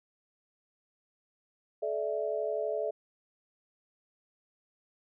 sine chord, A suspended fourth, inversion none, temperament equal with one note detuned, 431.7 / 587.3 / 659.3 Hz, A4 / D5 / E5, -33 / 0 / 0 cents, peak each -34 dBFS, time 1.82-2.91 s, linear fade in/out 10 ms, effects none

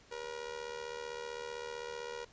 sawtooth tone with amplitude modulation, 478.1 Hz, A#4, 44 cents sharp, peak -33 dBFS, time 0.11-2.25 s, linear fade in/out 10 ms, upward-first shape sine, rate 75.6 Hz, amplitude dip 80%, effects pink hiss -61 dBFS RMS until 2.32 s + resampled to 16000 Hz

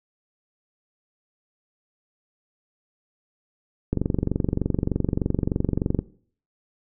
click train, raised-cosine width 3 ms, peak -9 dBFS, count 49, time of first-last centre 3.93-5.99 s, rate 23.3 Hz, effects noise-tail reverb RT60 0.5 s tail -18 dB re dry

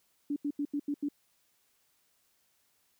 sine tone bursts, 288.6 Hz, D4, 30 cents flat, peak -29 dBFS, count 6, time 0.3-1.087 s, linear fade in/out 5 ms, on 62 ms, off 83 ms, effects white hiss -72 dBFS RMS until 2.99 s

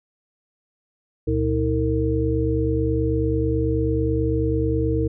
sine tone cluster, 68.4 / 117.6 / 317.6 / 456.6 Hz, C#2 / A#2 / D#4 / A#4, -23 / +16 / +36 / -36 cents, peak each -24 dBFS, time 1.27-5.08 s, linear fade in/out 10 ms, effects none

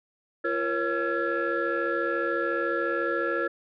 sine tone cluster, 342.7 / 473.9 / 548 / 1362 / 1688 Hz, F4 / A#4 / C#5 / F6 / G#6, -33 / +28 / -20 / -44 / +28 cents, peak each -30 dBFS, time 0.44-3.48 s, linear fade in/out 10 ms, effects tanh soft clip ceiling -18 dBFS

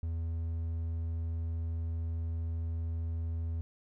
triangle tone, 82.41 Hz, E2, in tune, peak -30 dBFS, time 0.03-3.61 s, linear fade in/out 0 ms, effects none

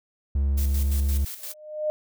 triangle tone with pitch glide, 69.3 to 70.02 Hz, C#2 to C#2, 0 to +18 cents, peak -18 dBFS, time 0.35-1.25 s, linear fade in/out 5 ms, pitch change +18 cents, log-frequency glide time 0.7-0.87 s
blue noise with tremolo, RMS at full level -35 dBFS, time 0.57-1.54 s, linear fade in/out 10 ms, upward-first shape square, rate 5.8 Hz, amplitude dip 60%
sine tone with exponential growth, 610 Hz, D#5, 34 cents flat, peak -20 dBFS, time 1.39-1.9 s, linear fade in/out 0 ms, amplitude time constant 110 ms
effects none

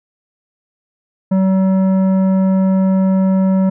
triangle tone with tanh clipping, 190 Hz, F#3, 46 cents sharp, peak -12 dBFS, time 1.31-3.7 s, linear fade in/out 10 ms, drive 15 dB, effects none

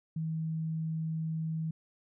sine tone, 160.2 Hz, E3, 49 cents flat, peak -31 dBFS, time 0.16-1.71 s, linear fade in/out 5 ms, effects none

